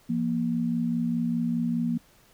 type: tone pair together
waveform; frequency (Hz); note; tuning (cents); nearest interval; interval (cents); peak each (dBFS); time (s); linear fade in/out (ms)
sine; 171.3 / 236.2; F3 / A#3; -33 / +23; tritone; 556; -29 / -25; 0.09-1.98; 10
effects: pink hiss -59 dBFS RMS until 2.33 s